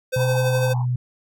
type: tone with tremolo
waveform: square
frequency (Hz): 514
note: C5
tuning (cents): -31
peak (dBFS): -20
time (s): 0.12-0.74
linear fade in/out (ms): 20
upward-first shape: sine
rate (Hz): 12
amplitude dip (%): 40
type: band-pass noise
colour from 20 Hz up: white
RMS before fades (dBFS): -34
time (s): 0.15-0.86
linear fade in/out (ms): 50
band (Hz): 760 to 1000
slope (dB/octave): 96
type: tone with pitch glide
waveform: sine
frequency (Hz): 126.2 to 124.03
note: B2 to B2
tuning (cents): +38 to +8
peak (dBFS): -19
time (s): 0.16-0.96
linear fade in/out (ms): 5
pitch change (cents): -30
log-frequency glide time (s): 0.47-0.78
effects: none